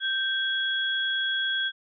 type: tone pair together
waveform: sine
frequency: 1568 / 3330 Hz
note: G6 / G#7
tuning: 0 / +4 cents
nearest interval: octave + minor second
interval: 1304 cents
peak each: -27 dBFS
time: 0-1.72 s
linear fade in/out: 50 ms
effects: none